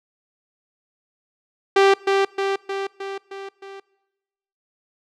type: tone with echo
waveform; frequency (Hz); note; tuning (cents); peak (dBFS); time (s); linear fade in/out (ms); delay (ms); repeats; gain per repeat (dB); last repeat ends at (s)
sawtooth; 392; G4; 0; -8; 1.76-1.94; 5; 310; 6; -4; 3.8
effects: noise-tail reverb RT60 1.0 s tail -22 dB re dry + low-pass 4000 Hz 12 dB/octave